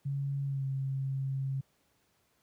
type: tone with pitch glide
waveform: sine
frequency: 139.2 to 135 Hz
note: C#3 to C#3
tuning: +8 to -45 cents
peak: -30 dBFS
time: 0.05-1.61 s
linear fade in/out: 10 ms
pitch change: -53 cents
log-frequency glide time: 0.45-0.65 s
effects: pink hiss -72 dBFS RMS until 2.42 s + high-pass 80 Hz 12 dB/octave